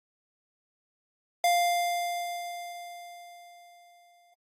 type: tone with exponential decay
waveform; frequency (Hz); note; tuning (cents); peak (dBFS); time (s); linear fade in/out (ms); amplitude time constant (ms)
square; 698.5; F5; 0; -21; 1.44-4.34; 2; 630
effects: AAC 48 kbps